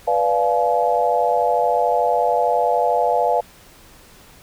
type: chord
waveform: sine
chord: B diminished seventh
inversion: none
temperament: equal with one note detuned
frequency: 493.9 / 587.3 / 698.5 / 852.5 Hz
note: B4 / D5 / F5 / Ab5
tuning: 0 / 0 / 0 / +45 cents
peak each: -21 / -22 / -19 / -21 dBFS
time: 0.07-3.41 s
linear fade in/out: 10 ms
effects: pink hiss -47 dBFS RMS until 4.42 s